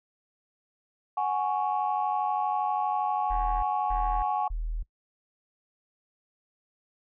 sine chord, F# suspended second, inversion none, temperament just, 740 / 832.5 / 1110 Hz, F#5 / G#5 / C#6, 0 / +4 / +2 cents, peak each -29 / -27 / -31 dBFS, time 1.17-4.48 s, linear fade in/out 5 ms
sine tone bursts, 40.01 Hz, D#1, 49 cents sharp, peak -28 dBFS, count 3, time 3.3-4.83 s, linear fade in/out 10 ms, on 330 ms, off 270 ms
effects noise-tail reverb RT60 0.1 s tail -22 dB re dry + tanh soft clip ceiling -17 dBFS

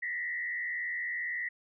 sine tone with frequency modulation, 1939 Hz, B6, 32 cents flat, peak -32 dBFS, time 0.02-1.49 s, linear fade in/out 10 ms, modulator 81.5 Hz, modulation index 1.1, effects none

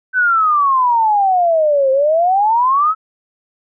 sine exponential two-way sweep, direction down then up, 1537 to 523 to 1318 Hz, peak -10 dBFS, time 0.13-2.95 s, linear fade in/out 50 ms, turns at 1.91 s, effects none

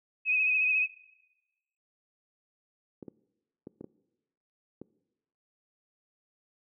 sine tone with vibrato, 2529 Hz, D#7, 28 cents sharp, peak -23 dBFS, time 0.25-0.88 s, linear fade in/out 50 ms, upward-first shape sine, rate 14 Hz, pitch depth 37 cents each way
clicks, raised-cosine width 3 ms, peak -23 dBFS, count 6, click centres 3.027 / 3.082 / 3.671 / 3.81 / 3.843 / 4.816 s
effects noise-tail reverb RT60 1.0 s tail -20 dB re dry + high-pass 300 Hz 12 dB/octave

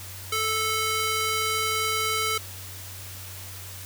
square tone with high-pass filter, 438.2 Hz, A4, 7 cents flat, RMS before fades -26 dBFS, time 0.32-2.38 s, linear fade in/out 5 ms, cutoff 1200 Hz, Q 0.67, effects added 94 Hz sine -41 dBFS peak until 3.85 s + white hiss -41 dBFS RMS until 3.85 s

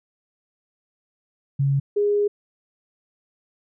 sine tone pair in turn, 138.59 / 411.4 Hz, C#3 / G#4, 0 / -16 cents, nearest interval octave + perfect fifth, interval 1884 cents, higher second, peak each -17 dBFS, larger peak neither, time 1.59-1.8 / 1.96-2.28 s, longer second, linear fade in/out 10 ms, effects none

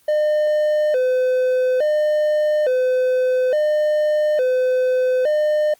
triangle tone with vibrato, 555 Hz, C#5, 2 cents sharp, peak -13 dBFS, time 0.08-5.74 s, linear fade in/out 5 ms, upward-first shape square, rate 0.58 Hz, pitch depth 150 cents each way, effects white hiss -56 dBFS RMS until 5.79 s + Opus 24 kbps

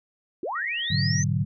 sine linear sweep, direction up, 293.7 to 6272 Hz, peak -27 dBFS, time 0.43-1.24 s, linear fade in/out 2 ms
sine tone, 1880 Hz, A#6, 14 cents sharp, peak -31 dBFS, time 0.55-1.23 s, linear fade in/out 10 ms
sine chord, G# half-diminished seventh, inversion none, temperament equal, 103.83 / 123.47 / 146.83 / 185 Hz, G#2 / B2 / D3 / F#3, 0 / 0 / 0 / 0 cents, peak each -26 / -30 / -25 / -29 dBFS, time 0.9-1.45 s, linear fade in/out 10 ms
effects none

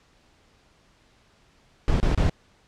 brown noise bursts, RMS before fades -20 dBFS, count 3, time 1.88-2.296 s, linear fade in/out 0 ms, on 120 ms, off 28 ms, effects pink hiss -60 dBFS RMS until 2.67 s + low-pass 6000 Hz 12 dB/octave

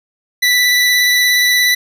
25% pulse tone with vibrato, 1975.5 Hz, B6, in tune, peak -6 dBFS, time 0.42-1.75 s, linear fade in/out 10 ms, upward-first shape square, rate 17 Hz, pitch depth 10 cents each way, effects none

